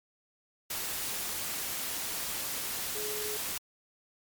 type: tone in noise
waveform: sine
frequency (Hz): 422.9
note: G#4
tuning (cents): +31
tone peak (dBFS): -38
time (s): 2.95-3.37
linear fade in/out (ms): 5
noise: white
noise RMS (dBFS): -35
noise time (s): 0.7-3.58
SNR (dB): -6
effects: MP3 96 kbps